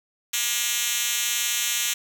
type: tone with high-pass filter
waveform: 5% pulse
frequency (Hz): 238.7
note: A#3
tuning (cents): +41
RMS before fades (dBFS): -25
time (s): 0.33-1.94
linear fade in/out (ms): 10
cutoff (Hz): 4200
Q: 1.1
effects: none